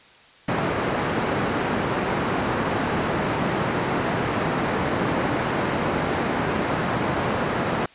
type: band-pass noise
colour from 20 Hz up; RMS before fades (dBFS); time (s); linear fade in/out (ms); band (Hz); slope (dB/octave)
pink; -24; 0.48-7.86; 5; 140 to 1700; 12
effects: white hiss -50 dBFS RMS until 7.94 s + resampled to 8000 Hz